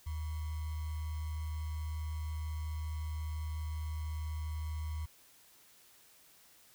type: tone with sample-and-hold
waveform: sine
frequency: 77.78 Hz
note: D#2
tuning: in tune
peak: -35 dBFS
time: 0.06-5.06 s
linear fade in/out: 10 ms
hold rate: 1050 Hz
effects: white hiss -62 dBFS RMS until 6.74 s